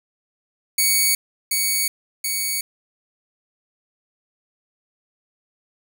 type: tone with echo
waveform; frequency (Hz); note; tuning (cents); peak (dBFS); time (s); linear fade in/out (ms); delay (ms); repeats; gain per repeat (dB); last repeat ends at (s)
5% pulse; 2237; C#7; +15; -6; 0.78-1.15; 5; 730; 2; -3; 2.61
effects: none